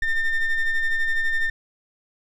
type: ring-modulated tone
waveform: triangle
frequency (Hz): 906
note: A#5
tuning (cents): -50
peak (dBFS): -14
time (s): 0.02-1.5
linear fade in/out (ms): 5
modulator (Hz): 900
effects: none